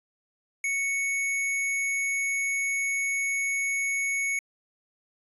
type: tone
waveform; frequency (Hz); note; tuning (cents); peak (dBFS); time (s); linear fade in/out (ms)
square; 2217; C#7; 0; -26; 0.64-4.39; 2
effects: resampled to 32000 Hz